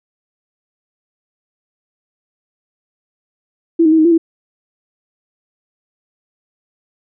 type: tone with pitch steps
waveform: sine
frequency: 332.4 / 312.7 / 321.7 / 313.1 / 341.2 / 328.3 Hz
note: E4 / D#4 / E4 / D#4 / F4 / E4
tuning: +15 / +9 / -42 / +11 / -40 / -7 cents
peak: -7 dBFS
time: 3.79-4.18 s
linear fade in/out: 10 ms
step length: 65 ms
effects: none